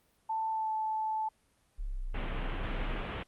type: tone with pitch glide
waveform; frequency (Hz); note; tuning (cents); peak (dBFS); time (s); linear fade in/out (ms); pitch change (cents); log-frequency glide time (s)
sine; 885 to 872.3; A5 to A5; +10 to -15; -30; 0.29-1.29; 10; -25; 0.5-0.71
type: linear two-way sweep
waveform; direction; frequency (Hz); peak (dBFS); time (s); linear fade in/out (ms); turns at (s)
sine; down then up; 36.23 to 30.21 to 32.9; -33; 1.78-3.03; 20; 2.07
type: low-pass noise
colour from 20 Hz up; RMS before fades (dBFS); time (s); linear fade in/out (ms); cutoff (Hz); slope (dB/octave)
pink; -39; 2.14-3.23; 5; 3200; 48
effects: pink hiss -70 dBFS RMS until 3.27 s + Opus 32 kbps